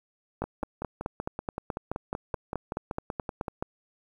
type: two click trains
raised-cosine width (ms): 1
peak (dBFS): -18 / -16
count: 17 / 16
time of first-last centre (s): 0.44-3.482 / 0.42-3.625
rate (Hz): 5.26 / 4.68
effects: 9-bit